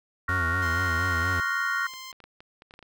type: chord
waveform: sine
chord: Gb major seventh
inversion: second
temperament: equal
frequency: 1108.7 / 1396.9 / 1480 / 1864.7 Hz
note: Db6 / F6 / Gb6 / Bb6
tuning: 0 / 0 / 0 / 0 cents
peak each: -32 / -28 / -32 / -30 dBFS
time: 0.28-1.87 s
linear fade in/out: 5 ms
type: tone with vibrato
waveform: 45% pulse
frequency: 87.31 Hz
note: F2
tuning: in tune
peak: -28 dBFS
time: 0.29-1.4 s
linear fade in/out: 0 ms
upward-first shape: sine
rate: 4.2 Hz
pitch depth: 110 cents each way
type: tone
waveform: 10% pulse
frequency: 1046.5 Hz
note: C6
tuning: in tune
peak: -30 dBFS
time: 0.62-2.12 s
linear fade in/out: 5 ms
type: clicks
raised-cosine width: 0.3 ms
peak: -32 dBFS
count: 10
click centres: 1.937 / 2.128 / 2.203 / 2.24 / 2.405 / 2.621 / 2.709 / 2.739 / 2.791 / 2.827 s
effects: none